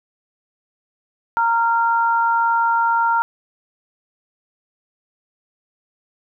sine tone pair together, 925.5 / 1384 Hz, A#5 / F6, -13 / -16 cents, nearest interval perfect fifth, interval 697 cents, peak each -16 / -19 dBFS, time 1.37-3.22 s, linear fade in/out 0 ms, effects none

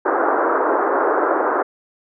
pink band-pass noise, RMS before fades -18 dBFS, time 0.05-1.63 s, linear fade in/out 10 ms, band 320 to 1500 Hz, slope 48 dB/octave, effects none

